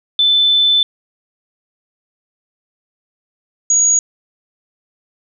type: tone pair in turn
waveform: sine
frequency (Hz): 3520 / 6718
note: A7 / G#8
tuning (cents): 0 / +19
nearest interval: major seventh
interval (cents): 1119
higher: second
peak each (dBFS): -9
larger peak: neither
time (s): 0.19-0.83 / 3.7-3.99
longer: first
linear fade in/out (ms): 2
effects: none